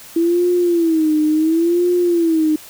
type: tone with vibrato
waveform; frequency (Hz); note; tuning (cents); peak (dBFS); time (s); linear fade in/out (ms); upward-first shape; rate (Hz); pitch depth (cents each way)
sine; 329.4; E4; -1; -12; 0.16-2.56; 5; sine; 0.71; 130
effects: white hiss -39 dBFS RMS until 2.69 s